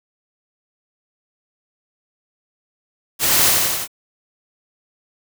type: noise with echo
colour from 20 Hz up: white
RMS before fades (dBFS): -17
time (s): 3.19-3.53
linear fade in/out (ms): 50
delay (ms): 87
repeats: 4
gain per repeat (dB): -2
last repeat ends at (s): 3.878
effects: none